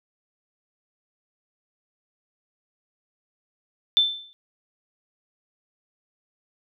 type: tone with exponential decay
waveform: sine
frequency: 3540 Hz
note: A7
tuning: 10 cents sharp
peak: -12 dBFS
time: 3.97-4.33 s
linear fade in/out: 0 ms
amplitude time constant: 77 ms
effects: none